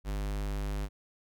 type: tone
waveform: square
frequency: 50.4 Hz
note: G1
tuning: 49 cents sharp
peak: -32 dBFS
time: 0.04-0.89 s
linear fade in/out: 50 ms
effects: none